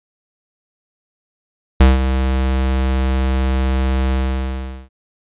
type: tone with ADSR envelope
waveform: square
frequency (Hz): 65.41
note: C2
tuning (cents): 0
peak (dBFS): -5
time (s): 1.8-4.89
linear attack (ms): 7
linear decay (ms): 170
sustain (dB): -10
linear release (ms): 760
effects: resampled to 8000 Hz